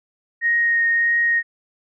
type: tone with vibrato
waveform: sine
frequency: 1864.7 Hz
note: A#6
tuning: in tune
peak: -15 dBFS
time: 0.41-1.43 s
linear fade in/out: 50 ms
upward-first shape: triangle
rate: 1.6 Hz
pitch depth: 11 cents each way
effects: none